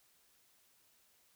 silence, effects white hiss -70 dBFS RMS until 1.35 s

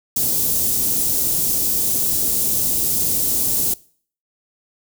white band-stop noise, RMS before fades -19 dBFS, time 0.16-3.74 s, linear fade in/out 5 ms, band 370 to 7300 Hz, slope 12 dB/octave, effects noise-tail reverb RT60 0.5 s tail -22 dB re dry

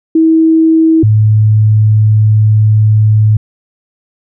sine tone pair in turn, 322.3 / 107.55 Hz, E4 / A2, -39 / -39 cents, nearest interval octave + perfect fifth, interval 1900 cents, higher first, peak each -4 dBFS, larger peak neither, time 0.15-1.03 / 1.03-3.37 s, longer second, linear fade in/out 5 ms, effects none

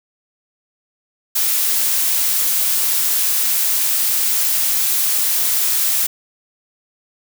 blue noise, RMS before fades -17 dBFS, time 1.35-6.07 s, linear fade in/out 10 ms, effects none

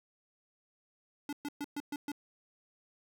square tone bursts, 289.6 Hz, D4, 24 cents flat, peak -36 dBFS, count 6, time 1.29-2.118 s, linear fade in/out 2 ms, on 38 ms, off 120 ms, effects none

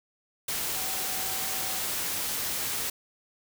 sine tone in noise, 762 Hz, G5, 49 cents flat, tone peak -42 dBFS, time 0.75-1.79 s, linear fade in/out 5 ms, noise white, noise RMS -31 dBFS, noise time 0.48-2.9 s, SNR -14 dB, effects none

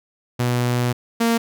sawtooth tone pair in turn, 122.3 / 230.9 Hz, B2 / A#3, -16 / -16 cents, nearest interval major seventh, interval 1100 cents, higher second, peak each -14 / -12 dBFS, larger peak second, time 0.39-0.93 / 1.2-1.38 s, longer first, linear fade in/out 10 ms, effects none

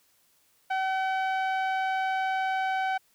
sawtooth tone with low-pass filter, 761 Hz, F#5, 48 cents sharp, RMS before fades -28 dBFS, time 0.7-2.98 s, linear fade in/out 10 ms, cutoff 2100 Hz, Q 0.82, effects white hiss -66 dBFS RMS until 3.14 s

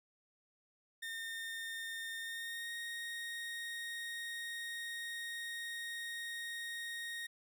30% pulse tone with pitch glide, 1823 to 1863.5 Hz, A#6 to A#6, -39 to -1 cents, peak -38 dBFS, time 1.02-7.27 s, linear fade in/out 10 ms, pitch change +38 cents, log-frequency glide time 2.19-2.71 s, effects none

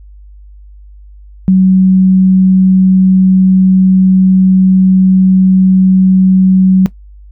sine tone, 187.8 Hz, F#3, 26 cents sharp, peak -3 dBFS, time 1.48-6.86 s, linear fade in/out 0 ms, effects noise-tail reverb RT60 0.1 s tail -17 dB re dry + added 50 Hz sine -32 dBFS peak until 7.31 s

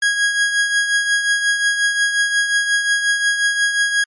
40% pulse tone with tremolo, 1650 Hz, G#6, 12 cents flat, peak -11 dBFS, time 0.02-4.04 s, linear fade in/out 5 ms, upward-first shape triangle, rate 5.6 Hz, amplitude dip 60%, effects MP3 48 kbps

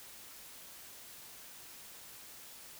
silence, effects white hiss -52 dBFS RMS until 2.79 s

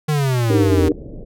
square exponential sweep, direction down, 155.56 to 82.41 Hz, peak -16 dBFS, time 0.08-0.89 s, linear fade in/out 10 ms
sine chord, Eb major seventh, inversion third, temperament equal, 293.7 / 311.1 / 392 / 466.2 Hz, D4 / Eb4 / G4 / Bb4, 0 / 0 / 0 / 0 cents, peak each -20 dBFS, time 0.5-0.92 s, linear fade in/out 2 ms
pink low-pass noise, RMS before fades -33 dBFS, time 0.61-1.25 s, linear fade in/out 20 ms, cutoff 580 Hz, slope 48 dB/octave
effects none

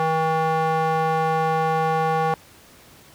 square tone with band-pass filter, 160 Hz, D#3, 49 cents sharp, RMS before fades -21 dBFS, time 0-2.34 s, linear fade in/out 0 ms, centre 850 Hz, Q 1.9, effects pink hiss -49 dBFS RMS until 3.14 s + high-pass 60 Hz 12 dB/octave

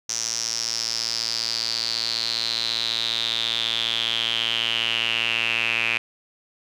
sawtooth tone with band-pass filter sweep, 114.7 Hz, A#2, 28 cents flat, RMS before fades -25 dBFS, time 0.09-5.98 s, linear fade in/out 5 ms, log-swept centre 5900 to 2500 Hz, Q 8, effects none

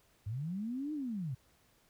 sine linear two-way sweep, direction up then down, 95.2 to 311.2 to 117.3 Hz, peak -35 dBFS, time 0.26-1.35 s, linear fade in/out 10 ms, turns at 0.93 s, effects pink hiss -69 dBFS RMS until 1.89 s

